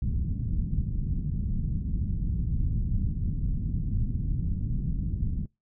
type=low-pass noise; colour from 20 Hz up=pink; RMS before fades=-28 dBFS; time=0.02-5.46 s; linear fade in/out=5 ms; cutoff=190 Hz; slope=24 dB/octave; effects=noise-tail reverb RT60 0.2 s tail -23 dB re dry